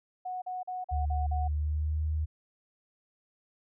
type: tone bursts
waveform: sine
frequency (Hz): 735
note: F#5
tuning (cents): -12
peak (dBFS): -33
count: 6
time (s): 0.25-1.48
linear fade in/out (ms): 10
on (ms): 170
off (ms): 42
type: tone with pitch glide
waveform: sine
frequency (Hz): 73.42 to 77.34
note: D2 to D#2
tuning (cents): 0 to -10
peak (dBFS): -27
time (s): 0.91-2.26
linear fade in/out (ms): 20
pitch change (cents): +90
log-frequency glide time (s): 1.27-2.02
effects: none